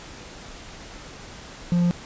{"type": "tone", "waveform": "triangle", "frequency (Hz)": 174.61, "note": "F3", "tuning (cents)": 0, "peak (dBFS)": -15, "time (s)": [1.72, 1.91], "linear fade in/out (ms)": 0, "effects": ["pink hiss -41 dBFS RMS until 2.05 s", "resampled to 16000 Hz"]}